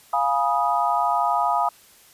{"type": "chord", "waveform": "sine", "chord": "F half-diminished seventh", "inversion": "none", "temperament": "equal with one note detuned", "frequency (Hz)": [698.5, 830.6, 971.9, 1244.5], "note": ["F5", "Ab5", "Cb6", "Eb6"], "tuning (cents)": [0, 0, -28, 0], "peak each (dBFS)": -24, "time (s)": [0.13, 1.69], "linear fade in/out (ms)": 5, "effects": ["white hiss -52 dBFS RMS until 2.13 s", "resampled to 32000 Hz"]}